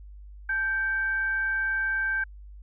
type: tone with frequency modulation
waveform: sine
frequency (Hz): 1567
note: G6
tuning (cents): -1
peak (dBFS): -24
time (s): 0.49-2.24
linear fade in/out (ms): 5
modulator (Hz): 699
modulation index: 0.23
effects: added 50 Hz sine -42 dBFS peak until 2.62 s